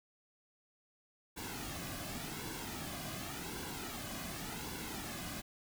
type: noise with flanger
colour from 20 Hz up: pink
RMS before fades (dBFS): -43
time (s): 1.36-5.42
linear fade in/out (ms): 20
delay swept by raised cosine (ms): 1.6 to 2.22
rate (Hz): 0.89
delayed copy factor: -0.6
effects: none

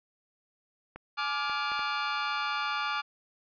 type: clicks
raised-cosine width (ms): 0.5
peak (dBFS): -27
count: 4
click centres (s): 0.96 / 1.497 / 1.718 / 1.793
type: chord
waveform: sawtooth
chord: D diminished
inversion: second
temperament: just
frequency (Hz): 845.8 / 1174.7 / 1409.6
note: Ab5 / D6 / F6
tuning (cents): +31 / 0 / +16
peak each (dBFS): -32 / -28 / -30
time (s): 1.17-3.02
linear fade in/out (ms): 20
effects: resampled to 11025 Hz

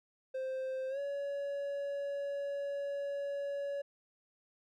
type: tone with pitch glide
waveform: triangle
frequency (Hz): 523.3 to 564.1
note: C5 to C#5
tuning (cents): 0 to +30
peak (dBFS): -33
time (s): 0.34-3.82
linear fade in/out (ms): 10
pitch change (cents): +130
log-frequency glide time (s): 0.89-0.99
effects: none

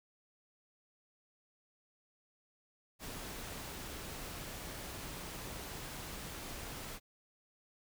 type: noise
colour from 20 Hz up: pink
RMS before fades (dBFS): -45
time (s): 2.99-7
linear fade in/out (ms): 50
effects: none

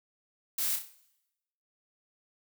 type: noise with echo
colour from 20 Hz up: blue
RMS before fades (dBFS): -31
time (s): 0.58-0.76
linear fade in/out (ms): 5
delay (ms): 31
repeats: 6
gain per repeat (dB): -6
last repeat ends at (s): 0.946
effects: noise-tail reverb RT60 0.9 s tail -19 dB re dry

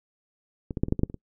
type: clicks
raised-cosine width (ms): 3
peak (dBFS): -19 / -16 / -8 / -18 / -9 / -14 / -8 / -25 / -23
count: 9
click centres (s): 0.708 / 0.772 / 0.835 / 0.884 / 0.924 / 0.993 / 1.034 / 1.099 / 1.143
effects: noise-tail reverb RT60 0.1 s tail -24 dB re dry

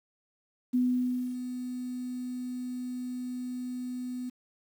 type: tone with ADSR envelope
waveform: sine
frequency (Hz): 249.8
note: B3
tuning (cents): +20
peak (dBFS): -22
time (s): 0.73-4.3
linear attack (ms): 18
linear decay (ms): 600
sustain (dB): -11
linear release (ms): 11
effects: 9-bit

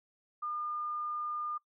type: tone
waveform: sine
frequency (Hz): 1210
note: D#6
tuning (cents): -49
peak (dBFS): -34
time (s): 0.42-1.58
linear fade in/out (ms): 10
effects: noise-tail reverb RT60 0.1 s tail -19 dB re dry

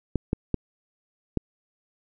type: clicks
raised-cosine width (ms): 3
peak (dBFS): -10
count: 4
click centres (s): 0.157 / 0.331 / 0.543 / 1.373
effects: none

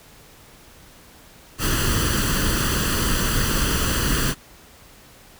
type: noise with comb filter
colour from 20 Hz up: pink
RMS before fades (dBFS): -21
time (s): 1.58-4.35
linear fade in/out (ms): 50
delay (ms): 0.66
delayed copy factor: +0.7
effects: pink hiss -48 dBFS RMS until 5.39 s

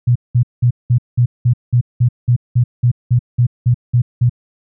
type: tone bursts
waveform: sine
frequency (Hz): 121.6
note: B2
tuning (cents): -26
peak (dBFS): -8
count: 16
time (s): 0.07-4.296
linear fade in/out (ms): 10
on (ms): 86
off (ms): 190
effects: none

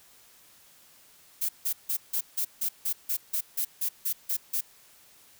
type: noise bursts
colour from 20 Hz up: violet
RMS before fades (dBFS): -28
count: 14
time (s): 1.41-4.61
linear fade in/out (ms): 10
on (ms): 80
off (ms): 160
effects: white hiss -57 dBFS RMS until 5.39 s

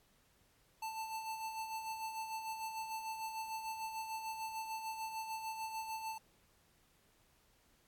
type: tone with tremolo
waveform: square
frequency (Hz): 885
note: A5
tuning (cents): +10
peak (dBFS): -39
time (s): 0.82-6.18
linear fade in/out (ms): 5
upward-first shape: sine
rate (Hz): 6.7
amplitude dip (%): 50
effects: pink hiss -71 dBFS RMS until 7.87 s + AAC 64 kbps

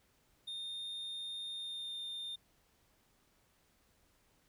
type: tone with pitch glide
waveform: triangle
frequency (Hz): 3651 to 3624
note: A#7 to A#7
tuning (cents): -37 to -50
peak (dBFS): -39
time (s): 0.47-2.36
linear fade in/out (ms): 10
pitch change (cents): -13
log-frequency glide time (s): 1.55-1.99
effects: pink hiss -72 dBFS RMS until 4.48 s

